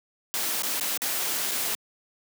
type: noise with dropouts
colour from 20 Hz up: white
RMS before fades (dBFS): -28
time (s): 0.34-1.75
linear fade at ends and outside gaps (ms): 0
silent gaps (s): 0.622-0.633 / 0.798-0.809 / 0.974-1.019 / 1.512-1.516
effects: high-pass 200 Hz 12 dB/octave